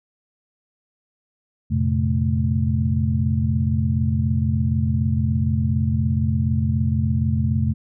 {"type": "tone cluster", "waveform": "sine", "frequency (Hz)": [88, 114.8, 132, 218.4], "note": ["F2", "A#2", "C3", "A3"], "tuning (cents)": [14, -26, 16, -13], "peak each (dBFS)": [-21, -26, -22, -24], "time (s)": [1.7, 7.74], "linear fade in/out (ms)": 20, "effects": []}